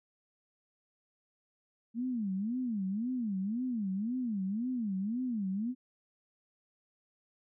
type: tone with vibrato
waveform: sine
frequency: 220 Hz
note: A3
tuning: in tune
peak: -31 dBFS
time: 1.94-5.75 s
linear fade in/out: 50 ms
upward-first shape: sine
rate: 1.9 Hz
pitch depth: 270 cents each way
effects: none